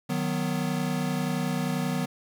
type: chord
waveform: square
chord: B major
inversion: first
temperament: equal with one note detuned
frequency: 154.58 / 185 / 246.9 Hz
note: D#3 / F#3 / B3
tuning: -11 / 0 / 0 cents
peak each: -31 dBFS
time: 0.09-2.06 s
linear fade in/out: 10 ms
effects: 9-bit